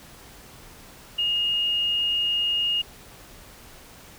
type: tone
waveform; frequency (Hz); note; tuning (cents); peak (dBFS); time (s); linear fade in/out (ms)
sine; 2851; F7; +35; -21; 1.18-2.82; 10
effects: pink hiss -47 dBFS RMS until 4.18 s